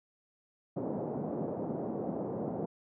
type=band-pass noise; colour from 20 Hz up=pink; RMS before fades=-36 dBFS; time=0.76-2.66 s; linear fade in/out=10 ms; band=160 to 690 Hz; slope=24 dB/octave; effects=none